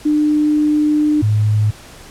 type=tone pair in turn; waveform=sine; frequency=300.6 / 106.28 Hz; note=D4 / G#2; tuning=+40 / +40 cents; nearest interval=octave + tritone; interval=1800 cents; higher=first; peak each=-11 dBFS; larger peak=neither; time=0.05-1.22 / 1.22-1.71 s; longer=first; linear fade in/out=10 ms; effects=pink hiss -39 dBFS RMS until 2.1 s + low-pass 11000 Hz 12 dB/octave